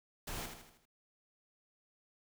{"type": "noise with echo", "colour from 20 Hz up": "pink", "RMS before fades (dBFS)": -42, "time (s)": [0.27, 0.46], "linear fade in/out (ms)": 5, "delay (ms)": 79, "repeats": 5, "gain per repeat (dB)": -6, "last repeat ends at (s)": 0.855, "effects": []}